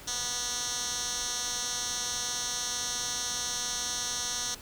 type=tone with band-pass filter; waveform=10% pulse; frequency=244.5 Hz; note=B3; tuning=17 cents flat; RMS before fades=-33 dBFS; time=0.07-4.55 s; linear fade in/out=10 ms; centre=5700 Hz; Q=2.8; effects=pink hiss -48 dBFS RMS until 4.61 s